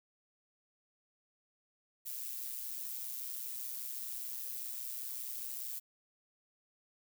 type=noise with amplitude modulation; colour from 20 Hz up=violet; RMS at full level=-39 dBFS; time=2.05-5.8 s; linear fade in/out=20 ms; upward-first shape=sine; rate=125 Hz; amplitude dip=60%; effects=none

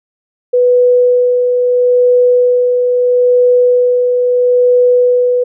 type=tone with tremolo; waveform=sine; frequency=493.9 Hz; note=B4; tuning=in tune; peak=-5 dBFS; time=0.53-5.44 s; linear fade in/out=10 ms; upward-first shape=sine; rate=0.76 Hz; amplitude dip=35%; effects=none

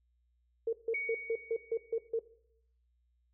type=tone bursts; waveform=sine; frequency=455 Hz; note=A#4; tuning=42 cents flat; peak=-28 dBFS; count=8; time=0.67-2.192 s; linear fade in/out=5 ms; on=59 ms; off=150 ms
type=tone with exponential decay; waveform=sine; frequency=2240 Hz; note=C#7; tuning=18 cents sharp; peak=-31 dBFS; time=0.94-2.09 s; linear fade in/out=5 ms; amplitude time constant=250 ms
effects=noise-tail reverb RT60 0.7 s tail -17 dB re dry + added 60 Hz sine -70 dBFS peak until 3.33 s

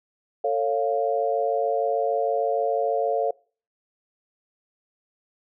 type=chord; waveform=sine; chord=A augmented; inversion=none; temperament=equal with one note detuned; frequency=447.9 / 554.4 / 698.5 Hz; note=A4 / C#5 / E#5; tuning=+31 / 0 / 0 cents; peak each=-25 dBFS; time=0.44-3.31 s; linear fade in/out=5 ms; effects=noise-tail reverb RT60 0.4 s tail -24 dB re dry

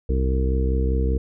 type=harmonic tone; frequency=65.1 Hz; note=C2; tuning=8 cents flat; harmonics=1 / 2 / 3 / 4 / 5 / 6 / 7; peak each=-19 / -30 / -31 / -33 / -33 / -36 / -29 dBFS; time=0.09-1.18 s; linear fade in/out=5 ms; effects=none

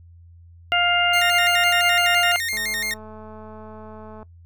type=harmonic tone; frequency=702 Hz; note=F5; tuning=9 cents sharp; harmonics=1 / 2 / 3 / 4; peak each=-22 / -22 / -24 / -20 dBFS; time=0.72-2.36 s; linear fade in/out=0 ms
type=tone with vibrato; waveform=sawtooth; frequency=1975.5 Hz; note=B6; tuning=in tune; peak=-20 dBFS; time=1.13-2.94 s; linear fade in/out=5 ms; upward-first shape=square; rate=5.9 Hz; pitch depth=120 cents each way
type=click train; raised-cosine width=1 ms; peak=-28 dBFS; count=368; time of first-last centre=2.53-4.229 s; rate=216 Hz
effects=noise-tail reverb RT60 0.1 s tail -20 dB re dry + added 85 Hz sine -44 dBFS peak until 4.45 s

